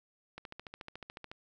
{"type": "click train", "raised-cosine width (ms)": 0.3, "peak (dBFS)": -28, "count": 14, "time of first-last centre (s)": [0.38, 1.315], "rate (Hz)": 13.9, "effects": []}